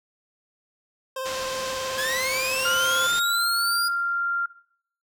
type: tone with vibrato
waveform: 25% pulse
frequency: 523.3 Hz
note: C5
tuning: in tune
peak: -25 dBFS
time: 1.16-3.07 s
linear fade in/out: 5 ms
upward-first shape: sine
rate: 19 Hz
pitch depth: 24 cents each way
type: low-pass noise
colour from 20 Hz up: white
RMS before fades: -35 dBFS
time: 1.25-3.2 s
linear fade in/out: 10 ms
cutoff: 6700 Hz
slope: 24 dB/octave
type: linear sweep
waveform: sawtooth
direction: up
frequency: 1632 to 4916 Hz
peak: -22 dBFS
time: 1.97-3.89 s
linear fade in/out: 20 ms
type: tone with pitch glide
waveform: sine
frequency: 1396.9 to 1388.9 Hz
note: F6 to F6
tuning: 0 to -10 cents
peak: -22 dBFS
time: 2.65-4.46 s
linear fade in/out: 5 ms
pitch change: -10 cents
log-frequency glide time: 3.18-3.52 s
effects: noise-tail reverb RT60 0.6 s tail -18 dB re dry